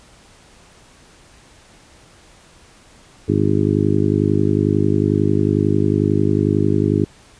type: harmonic tone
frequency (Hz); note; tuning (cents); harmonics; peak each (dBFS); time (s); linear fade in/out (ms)
51.1; G#1; -27; 2 / 3 / 4 / 5 / 6 / 7 / 8; -20 / -21 / -22 / -23 / -20 / -22 / -23; 3.28-7.05; 10
effects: pink hiss -48 dBFS RMS until 7.39 s + resampled to 22050 Hz